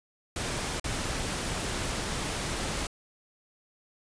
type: noise with dropouts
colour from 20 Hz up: pink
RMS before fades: -32 dBFS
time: 0.36-2.87 s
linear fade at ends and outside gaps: 2 ms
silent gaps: 0.798-0.842 s
effects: resampled to 22050 Hz